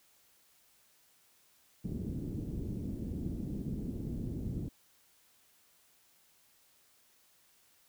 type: low-pass noise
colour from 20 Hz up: white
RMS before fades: -38 dBFS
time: 1.84-4.69 s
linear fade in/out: 10 ms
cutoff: 280 Hz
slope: 24 dB/octave
effects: white hiss -67 dBFS RMS until 7.88 s